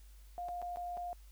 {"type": "tone with dropouts", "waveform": "sine", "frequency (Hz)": 706, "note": "F5", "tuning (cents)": 19, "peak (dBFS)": -38, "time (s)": [0.38, 1.13], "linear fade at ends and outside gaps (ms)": 0, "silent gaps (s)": [[0.485, 0.489], [0.617, 0.625], [0.76, 0.771], [0.97, 0.975]], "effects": ["added 50 Hz sine -53 dBFS peak until 1.31 s", "white hiss -67 dBFS RMS until 1.31 s"]}